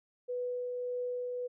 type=tone with tremolo; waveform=sine; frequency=493.9 Hz; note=B4; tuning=in tune; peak=-32 dBFS; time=0.28-1.48 s; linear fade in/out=20 ms; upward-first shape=triangle; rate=1.7 Hz; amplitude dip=25%; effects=none